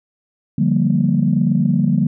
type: chord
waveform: sine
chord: G minor seventh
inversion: second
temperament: equal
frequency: 146.83 / 174.61 / 196 / 233.1 Hz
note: D3 / F3 / G3 / Bb3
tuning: 0 / 0 / 0 / 0 cents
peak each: -18 dBFS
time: 0.58-2.07 s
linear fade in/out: 5 ms
effects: tanh soft clip ceiling -3 dBFS